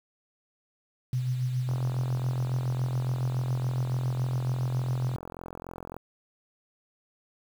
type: tone with tremolo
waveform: sine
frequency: 126.4 Hz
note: B2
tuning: 41 cents sharp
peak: -24 dBFS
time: 1.13-5.16 s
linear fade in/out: 2 ms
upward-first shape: sine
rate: 7.2 Hz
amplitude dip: 40%
type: click train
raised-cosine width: 1 ms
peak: -25 dBFS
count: 187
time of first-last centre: 1.69-5.966 s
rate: 43.5 Hz
effects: 8-bit